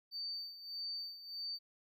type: tone with tremolo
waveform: triangle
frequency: 4588 Hz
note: D8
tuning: 41 cents flat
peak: -35 dBFS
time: 0.11-1.59 s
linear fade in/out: 50 ms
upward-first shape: sine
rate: 1.6 Hz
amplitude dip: 80%
effects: tanh soft clip ceiling -37 dBFS

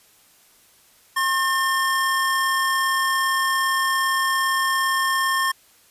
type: tone pair together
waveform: square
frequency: 1072.5 / 1800 Hz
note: C6 / A6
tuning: +42 / +39 cents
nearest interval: major sixth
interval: 897 cents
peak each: -22 / -23 dBFS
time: 1.16-5.52 s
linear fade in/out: 10 ms
effects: white hiss -55 dBFS RMS until 5.9 s + resampled to 32000 Hz

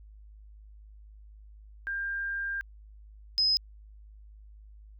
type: tone pair in turn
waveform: sine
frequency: 1597 / 5070 Hz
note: G6 / D#8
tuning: +32 / +32 cents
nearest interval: octave + minor sixth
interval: 2000 cents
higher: second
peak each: -30 / -22 dBFS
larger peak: second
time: 1.87-2.61 / 3.38-3.57 s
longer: first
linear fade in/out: 0 ms
effects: added 52 Hz sine -48 dBFS peak until 4.99 s

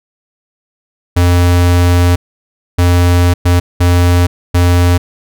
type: tone bursts at uneven times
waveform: square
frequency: 88.1 Hz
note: F2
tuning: 16 cents sharp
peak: -7 dBFS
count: 5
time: 1.16-2.16 / 2.78-3.34 / 3.45-3.6 / 3.8-4.27 / 4.54-4.98 s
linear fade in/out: 10 ms
effects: none

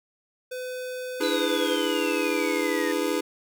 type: tone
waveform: square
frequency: 505 Hz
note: B4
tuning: 39 cents sharp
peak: -32 dBFS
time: 0.51-1.78 s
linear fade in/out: 10 ms
type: chord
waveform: square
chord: E dominant seventh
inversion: third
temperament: just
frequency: 296.7 / 329.6 / 412 / 494.4 Hz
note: D4 / E4 / G#4 / B4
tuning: +18 / 0 / -14 / +2 cents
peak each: -30 dBFS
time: 1.2-3.21 s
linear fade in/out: 10 ms
type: exponential sweep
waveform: sine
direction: down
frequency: 4020 to 1813 Hz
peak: -31 dBFS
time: 1.23-2.92 s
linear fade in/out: 5 ms
effects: none

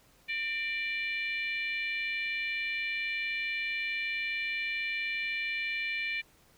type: harmonic tone with a mistuned harmonic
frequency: 589 Hz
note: D5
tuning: 5 cents sharp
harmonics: 3 / 4 / 5 / 6 / 7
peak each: -38 / -32 / -42 / -46 / -48 dBFS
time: 0.28-6.22 s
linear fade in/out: 20 ms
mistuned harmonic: 3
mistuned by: +43 cents
effects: pink hiss -63 dBFS RMS until 6.57 s

